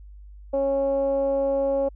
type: tone with low-pass filter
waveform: 15% pulse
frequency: 274.9 Hz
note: C#4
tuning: 14 cents flat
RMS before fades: -23 dBFS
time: 0.53-1.89 s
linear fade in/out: 10 ms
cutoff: 600 Hz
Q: 6.5
effects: added 50 Hz sine -41 dBFS peak until 1.95 s